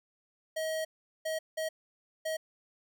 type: tone bursts at uneven times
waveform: square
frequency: 635 Hz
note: D#5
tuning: 35 cents sharp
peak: -32 dBFS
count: 4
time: 0.56-0.85 / 1.25-1.39 / 1.57-1.69 / 2.25-2.37 s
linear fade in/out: 10 ms
effects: none